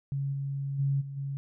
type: tone with level steps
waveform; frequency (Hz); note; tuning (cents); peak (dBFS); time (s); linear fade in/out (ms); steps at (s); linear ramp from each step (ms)
sine; 138.59; C#3; 0; -28 / -30 / -24 / -36 / -31; 0.12-1.37; 0; 0.32 / 0.78 / 1 / 1.16; 20
effects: none